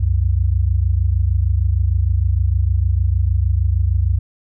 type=tone pair together; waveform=sine; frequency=65.8 / 92.33 Hz; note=C2 / F#2; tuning=+10 / -3 cents; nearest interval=tritone; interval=587 cents; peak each=-16 dBFS; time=0-4.19 s; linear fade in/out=10 ms; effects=none